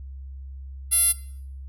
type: tone with band-pass filter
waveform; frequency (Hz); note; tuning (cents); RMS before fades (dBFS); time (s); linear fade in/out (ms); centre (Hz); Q
10% pulse; 688; F5; -26; -20; 0.91-1.13; 20; 11000; 8.3
effects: noise-tail reverb RT60 0.6 s tail -17 dB re dry + added 67 Hz sine -35 dBFS peak until 1.68 s